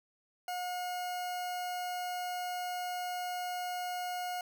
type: tone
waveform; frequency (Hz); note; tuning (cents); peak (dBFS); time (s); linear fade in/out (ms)
40% pulse; 720; F#5; -47; -34; 0.48-4.41; 2
effects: none